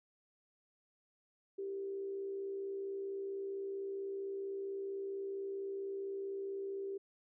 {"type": "tone with frequency modulation", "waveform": "sine", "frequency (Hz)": 392, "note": "G4", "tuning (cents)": 0, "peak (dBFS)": -38, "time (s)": [1.58, 6.98], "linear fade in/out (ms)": 10, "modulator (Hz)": 64.4, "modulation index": 0.3, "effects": []}